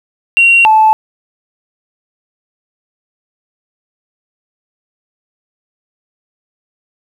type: tone pair in turn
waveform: sine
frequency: 2750 / 871.7 Hz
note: F7 / A5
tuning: -27 / -16 cents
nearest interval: octave + minor sixth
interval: 1989 cents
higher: first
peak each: -3 / -3 dBFS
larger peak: neither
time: 0.37-0.65 / 0.65-0.93 s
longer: neither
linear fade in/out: 0 ms
effects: tanh soft clip ceiling 0 dBFS + 7-bit